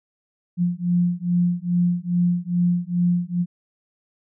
sine beating tone pair, 174.61 / 177.01 Hz, F3 / F3, 0 / +24 cents, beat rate 2.4 Hz, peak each -21 dBFS, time 0.57-3.46 s, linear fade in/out 50 ms, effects none

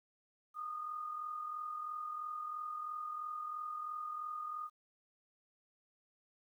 sine tone with amplitude modulation, 1228 Hz, D#6, 23 cents flat, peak -37 dBFS, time 0.54-4.7 s, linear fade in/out 50 ms, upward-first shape sine, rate 43 Hz, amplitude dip 50%, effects 12-bit

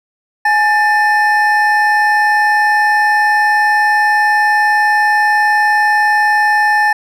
triangle tone pair together, 840 / 1779.9 Hz, G#5 / A6, +19 / +19 cents, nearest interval octave + minor second, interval 1300 cents, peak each -10 dBFS, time 0.45-6.93 s, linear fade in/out 5 ms, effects none

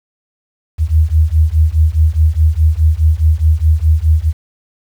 sine beating tone pair, 76.3 / 81.1 Hz, D#2 / E2, -33 / -28 cents, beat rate 4.8 Hz, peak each -11 dBFS, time 0.78-4.33 s, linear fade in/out 50 ms, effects 7-bit

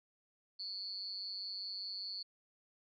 sine tone with amplitude modulation, 4435 Hz, C#8, in tune, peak -36 dBFS, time 0.59-2.23 s, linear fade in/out 10 ms, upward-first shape sine, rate 195 Hz, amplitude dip 100%, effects none

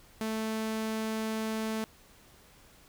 sawtooth tone, 220 Hz, A3, in tune, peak -27 dBFS, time 0.21-1.84 s, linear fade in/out 0 ms, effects pink hiss -58 dBFS RMS until 2.88 s

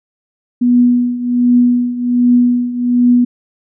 sine tone with tremolo, 244.3 Hz, B3, 19 cents flat, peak -5 dBFS, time 0.61-3.25 s, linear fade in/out 10 ms, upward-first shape triangle, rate 1.3 Hz, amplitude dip 80%, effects none

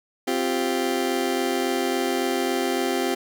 30% pulse chord, C suspended fourth, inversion none, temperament just, 261.6 / 348.8 / 392.4 Hz, C4 / F4 / G4, 0 / -2 / +2 cents, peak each -24 dBFS, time 0.27-3.15 s, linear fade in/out 10 ms, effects none

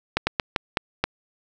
slowing click train, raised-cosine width 0.3 ms, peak -4 dBFS, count 6, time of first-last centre 0.17-1.04 s, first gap 100 ms, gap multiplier 1.28, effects none

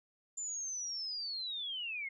sine linear sweep, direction down, 7190 to 2093 Hz, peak -37 dBFS, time 0.37-2.09 s, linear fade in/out 10 ms, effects none

